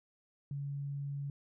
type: tone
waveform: sine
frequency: 141.2 Hz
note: C#3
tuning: 32 cents sharp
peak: -36 dBFS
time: 0.51-1.3 s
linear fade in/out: 2 ms
effects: none